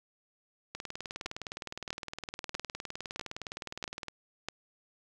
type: two click trains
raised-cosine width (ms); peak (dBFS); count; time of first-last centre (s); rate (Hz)
0.2; -17 / -21; 6 / 66; 1.26-4.486 / 0.75-4.083; 1.55 / 19.5
effects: none